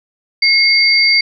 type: tone pair together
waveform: sine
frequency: 2159 / 4653 Hz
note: C#7 / D8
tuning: -46 / -17 cents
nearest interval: octave + minor second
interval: 1329 cents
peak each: -11 dBFS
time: 0.42-1.21 s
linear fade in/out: 5 ms
effects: none